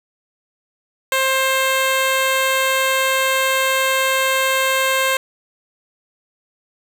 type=tone; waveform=10% pulse; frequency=529 Hz; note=C5; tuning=19 cents sharp; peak=-7 dBFS; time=1.12-5.17 s; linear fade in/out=2 ms; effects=none